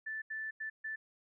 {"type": "tone bursts at uneven times", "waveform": "sine", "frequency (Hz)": 1758, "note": "A6", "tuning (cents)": -2, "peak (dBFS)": -37, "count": 4, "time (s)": [[0.06, 0.22], [0.3, 0.51], [0.6, 0.7], [0.84, 0.96]], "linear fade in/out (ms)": 10, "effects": []}